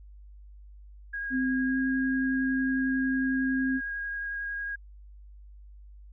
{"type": "tone with vibrato", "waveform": "sine", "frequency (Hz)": 1637, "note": "G#6", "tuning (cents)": -25, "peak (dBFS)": -31, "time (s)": [1.13, 4.76], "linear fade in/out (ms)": 10, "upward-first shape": "sine", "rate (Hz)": 11, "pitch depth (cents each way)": 11}
{"type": "tone with pitch glide", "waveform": "sine", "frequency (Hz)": [259.3, 262.5], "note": ["C4", "C4"], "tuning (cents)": [-15, 6], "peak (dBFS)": -25, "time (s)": [1.3, 3.81], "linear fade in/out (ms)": 50, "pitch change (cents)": 21, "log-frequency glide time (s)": [1.68, 1.74]}
{"effects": ["added 50 Hz sine -46 dBFS peak until 6.12 s"]}